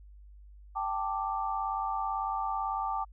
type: chord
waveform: sine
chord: G suspended second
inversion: none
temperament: just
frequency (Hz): 784 / 882 / 1176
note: G5 / A5 / D6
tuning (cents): 0 / +4 / +2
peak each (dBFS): -34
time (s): 0.75-3.05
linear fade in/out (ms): 20
effects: added 50 Hz sine -49 dBFS peak until 3.12 s